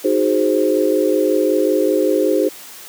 sine chord, Ab dominant seventh, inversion second, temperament equal, 311.1 / 370 / 415.3 / 523.3 Hz, Eb4 / Gb4 / Ab4 / C5, 0 / 0 / 0 / 0 cents, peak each -18 / -19 / -18 / -18 dBFS, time 0.04-2.49 s, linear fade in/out 10 ms, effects white hiss -37 dBFS RMS until 2.88 s + high-pass 200 Hz 12 dB/octave

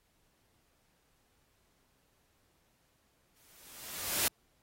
white noise with exponential growth, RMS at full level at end -28 dBFS, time 3.36-4.28 s, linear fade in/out 2 ms, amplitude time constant 200 ms, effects pink hiss -73 dBFS RMS until 4.62 s + AAC 48 kbps

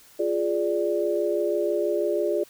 sine chord, D diminished, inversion first, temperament equal, 349.2 / 415.3 / 587.3 Hz, F4 / Ab4 / D5, 0 / 0 / 0 cents, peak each -26 dBFS, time 0.19-2.44 s, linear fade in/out 10 ms, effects white hiss -53 dBFS RMS until 2.49 s

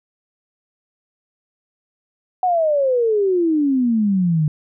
sine exponential sweep, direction down, 750 to 148.1 Hz, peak -14 dBFS, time 2.43-4.48 s, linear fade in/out 2 ms, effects none

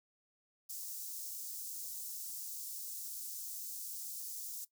white high-pass noise, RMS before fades -44 dBFS, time 0.69-4.65 s, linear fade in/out 10 ms, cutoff 5500 Hz, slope 24 dB/octave, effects noise-tail reverb RT60 0.1 s tail -17 dB re dry

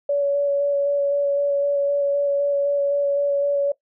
sine tone with vibrato, 567 Hz, C#5, 39 cents sharp, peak -17 dBFS, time 0.09-3.72 s, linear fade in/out 5 ms, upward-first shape square, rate 3.9 Hz, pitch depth 10 cents each way, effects noise-tail reverb RT60 0.1 s tail -18 dB re dry

